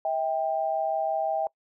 sine tone pair together, 644.2 / 790 Hz, E5 / G5, -40 / +13 cents, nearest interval major third, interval 353 cents, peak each -27 dBFS, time 0.05-1.47 s, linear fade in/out 2 ms, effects noise-tail reverb RT60 0.1 s tail -23 dB re dry

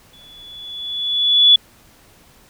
sine tone with exponential growth, 3427 Hz, A7, 46 cents flat, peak -5 dBFS, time 0.13-1.56 s, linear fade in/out 5 ms, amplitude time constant 310 ms, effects pink hiss -50 dBFS RMS until 2.49 s

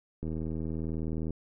click train, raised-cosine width 3 ms, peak -23 dBFS, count 87, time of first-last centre 0.23-1.306 s, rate 79.9 Hz, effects none

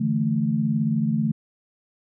sine chord, D suspended second, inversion none, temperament just, 146.83 / 165.19 / 220.2 Hz, D3 / E3 / A3, 0 / +4 / +2 cents, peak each -25 / -26 / -22 dBFS, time 0-1.32 s, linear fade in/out 10 ms, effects none

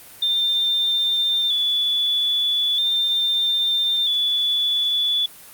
sine tone with vibrato, 3520 Hz, A7, in tune, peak -17 dBFS, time 0.22-5.26 s, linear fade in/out 5 ms, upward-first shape square, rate 0.39 Hz, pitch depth 37 cents each way, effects white hiss -43 dBFS RMS until 5.53 s + Opus 32 kbps

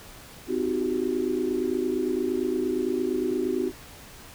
sine tone cluster, 255.6 / 310.2 / 363.2 / 391.9 Hz, C4 / D#4 / F#4 / G4, -40 / -5 / -32 / 0 cents, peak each -30 / -31 / -27 / -30 dBFS, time 0.47-3.72 s, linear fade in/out 50 ms, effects pink hiss -46 dBFS RMS until 4.34 s

